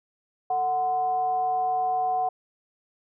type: tone with frequency modulation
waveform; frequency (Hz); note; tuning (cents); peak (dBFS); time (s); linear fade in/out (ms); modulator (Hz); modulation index
sine; 740; F#5; 0; -22; 0.5-2.29; 5; 292; 0.35
effects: none